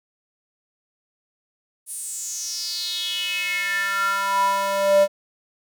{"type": "tone with high-pass filter sweep", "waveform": "square", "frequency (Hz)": 197.2, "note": "G3", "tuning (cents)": 11, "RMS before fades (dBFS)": -23, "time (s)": [1.86, 5.08], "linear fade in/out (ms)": 50, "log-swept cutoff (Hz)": [10000, 540], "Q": 6.1, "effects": []}